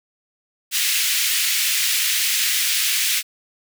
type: high-pass noise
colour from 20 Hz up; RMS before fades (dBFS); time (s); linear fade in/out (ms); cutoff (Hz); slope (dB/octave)
pink; -20; 0.71-3.23; 50; 2100; 24
effects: none

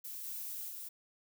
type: noise with level steps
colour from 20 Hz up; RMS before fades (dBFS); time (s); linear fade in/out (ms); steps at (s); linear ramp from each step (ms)
violet; -44 / -42 / -45; 0.04-0.89; 10; 0.23 / 0.68; 20
effects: none

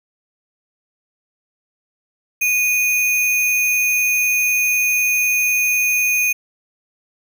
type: tone with sample-and-hold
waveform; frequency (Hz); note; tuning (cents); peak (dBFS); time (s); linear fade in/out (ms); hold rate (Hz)
sine; 2472; D#7; -12; -14; 2.41-6.33; 10; 8820
effects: none

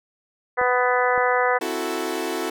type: harmonic tone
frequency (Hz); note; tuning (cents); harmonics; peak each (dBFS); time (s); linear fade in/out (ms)
248.8; B3; +13; 2 / 3 / 4 / 5 / 6 / 7 / 8; -22 / -24 / -25 / -26 / -27 / -27 / -28; 0.57-1.59; 20
type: clicks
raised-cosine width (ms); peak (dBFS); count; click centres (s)
1; -19; 2; 0.614 / 1.178
type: chord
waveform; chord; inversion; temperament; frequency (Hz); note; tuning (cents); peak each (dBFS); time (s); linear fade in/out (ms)
sawtooth; F# half-diminished seventh; second; equal; 261.6 / 329.6 / 370 / 440; C4 / E4 / F#4 / A4; 0 / 0 / 0 / 0; -30 / -25 / -25 / -26; 1.61-2.5; 5
effects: none

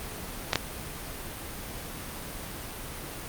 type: clicks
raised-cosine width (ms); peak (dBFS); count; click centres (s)
0.2; -5; 2; 0.532 / 0.557
effects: pink hiss -38 dBFS RMS until 3.28 s + Opus 32 kbps

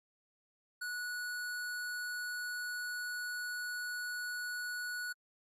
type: tone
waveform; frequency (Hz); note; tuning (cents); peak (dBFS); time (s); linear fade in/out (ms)
square; 1468; F#6; -14; -38; 0.81-5.13; 10
effects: AAC 48 kbps

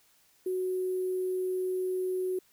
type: tone with sample-and-hold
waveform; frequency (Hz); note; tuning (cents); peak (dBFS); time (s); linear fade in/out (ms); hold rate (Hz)
sine; 370; F#4; 0; -28; 0.46-2.39; 5; 11025
effects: white hiss -65 dBFS RMS until 2.52 s

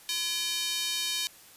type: tone with high-pass filter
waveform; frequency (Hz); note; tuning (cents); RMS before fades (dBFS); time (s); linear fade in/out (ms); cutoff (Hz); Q
square; 340.3; F4; -45; -31; 0.09-1.27; 0; 3500; 1.9
effects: white hiss -53 dBFS RMS until 1.56 s + resampled to 32000 Hz

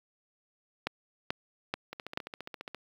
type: two click trains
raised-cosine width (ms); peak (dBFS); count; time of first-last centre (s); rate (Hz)
0.3; -24 / -14; 13 / 4; 1.93-2.746 / 0.87-2.174; 14.7 / 2.3
effects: high-pass 100 Hz 12 dB/octave + 8-bit

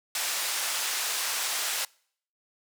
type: band-pass noise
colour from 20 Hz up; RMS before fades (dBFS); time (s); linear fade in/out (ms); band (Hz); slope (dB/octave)
white; -30; 0.15-1.85; 2; 720 to 9400; 12
effects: noise-tail reverb RT60 0.6 s tail -26 dB re dry

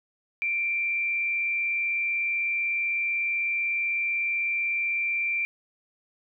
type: tone with frequency modulation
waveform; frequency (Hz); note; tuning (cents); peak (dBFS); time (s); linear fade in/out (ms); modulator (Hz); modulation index
sine; 2358; D7; +6; -24; 0.42-5.45; 0; 116; 0.34
effects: none

